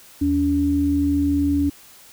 sine tone pair together, 80.1 / 285.4 Hz, E2 / D4, -49 / -49 cents, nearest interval octave + minor seventh, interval 2200 cents, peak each -24 / -17 dBFS, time 0.21-1.7 s, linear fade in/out 10 ms, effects white hiss -47 dBFS RMS until 2.12 s

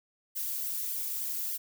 violet noise with flanger, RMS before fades -34 dBFS, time 0.35-1.58 s, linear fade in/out 20 ms, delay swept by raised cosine 0.74 to 2.54 ms, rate 3.4 Hz, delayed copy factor -1, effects none

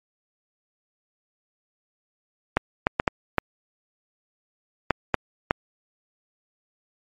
clicks, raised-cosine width 0.5 ms, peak -3 dBFS, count 8, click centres 2.57 / 2.869 / 2.999 / 3.078 / 3.383 / 4.907 / 5.143 / 5.509 s, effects MP3 64 kbps

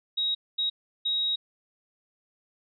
sine tone bursts at uneven times, 3800 Hz, A#7, 33 cents sharp, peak -24 dBFS, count 3, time 0.17-0.35 / 0.58-0.7 / 1.05-1.36 s, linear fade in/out 10 ms, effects none

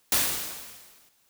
white noise with exponential decay, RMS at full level -21 dBFS, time 0.12-1.09 s, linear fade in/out 2 ms, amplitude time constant 210 ms, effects white hiss -66 dBFS RMS until 1.29 s

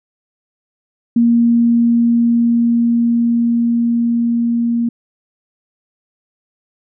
sine tone with level ramp, 234.7 Hz, A#3, 12 cents sharp, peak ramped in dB -8 to -13 dBFS, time 1.16-4.89 s, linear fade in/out 5 ms, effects none

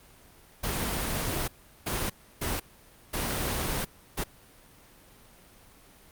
pink noise bursts at uneven times, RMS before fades -30 dBFS, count 5, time 0.63-1.48 / 1.86-2.1 / 2.41-2.6 / 3.13-3.85 / 4.17-4.24 s, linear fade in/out 10 ms, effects pink hiss -55 dBFS RMS until 6.11 s + Opus 32 kbps

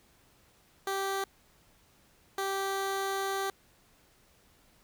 15% pulse tone bursts at uneven times, 390 Hz, G4, 9 cents flat, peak -24 dBFS, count 2, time 0.87-1.24 / 2.38-3.5 s, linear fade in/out 2 ms, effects pink hiss -64 dBFS RMS until 4.83 s

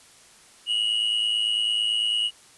triangle tone with amplitude modulation, 2902 Hz, F#7, 34 cents flat, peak -17 dBFS, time 0.66-2.31 s, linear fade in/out 50 ms, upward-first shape sine, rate 109 Hz, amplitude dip 65%, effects white hiss -52 dBFS RMS until 2.57 s + resampled to 24000 Hz

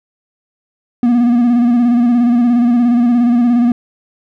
triangle tone with vibrato, 240 Hz, B3, 49 cents flat, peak -6 dBFS, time 1.03-3.72 s, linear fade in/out 2 ms, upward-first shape square, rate 17 Hz, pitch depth 38 cents each way, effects none

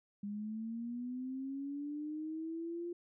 sine linear sweep, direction up, 201.5 to 349.2 Hz, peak -38 dBFS, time 0.23-2.93 s, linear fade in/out 5 ms, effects none

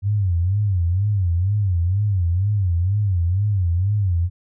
sine tone with vibrato, 94.4 Hz, F#2, 35 cents sharp, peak -16 dBFS, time 0.02-4.3 s, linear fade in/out 50 ms, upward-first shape sine, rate 2.1 Hz, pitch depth 190 cents each way, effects none

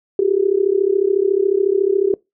sine tone with amplitude modulation, 392 Hz, G4, in tune, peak -9 dBFS, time 0.19-2.14 s, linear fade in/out 2 ms, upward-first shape sine, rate 34 Hz, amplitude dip 95%, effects noise-tail reverb RT60 0.2 s tail -23 dB re dry

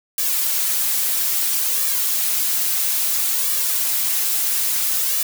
blue noise with flanger, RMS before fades -20 dBFS, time 0.18-5.23 s, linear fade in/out 2 ms, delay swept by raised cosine 1.7 to 7.1 ms, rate 0.6 Hz, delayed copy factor +1, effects none

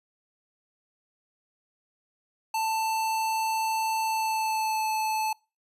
square tone with pitch glide, 886 to 871.3 Hz, A5 to A5, +12 to -17 cents, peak -26 dBFS, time 2.54-5.33 s, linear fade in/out 5 ms, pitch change -29 cents, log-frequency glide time 4.03-4.88 s, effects noise-tail reverb RT60 0.3 s tail -25 dB re dry + resampled to 32000 Hz

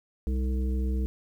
harmonic tone with a mistuned harmonic, 63.8 Hz, C2, 43 cents flat, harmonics 1 / 3 / 5 / 7, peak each -25 / -35 / -39 / -42 dBFS, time 0.27-1.06 s, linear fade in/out 0 ms, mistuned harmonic 3, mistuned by +100 cents, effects 10-bit

